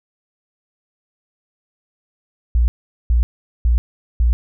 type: tone bursts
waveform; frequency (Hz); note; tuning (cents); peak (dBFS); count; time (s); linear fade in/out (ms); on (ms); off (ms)
sine; 59.1; A#1; +24; -11; 4; 2.55-4.33; 0; 130; 420
effects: none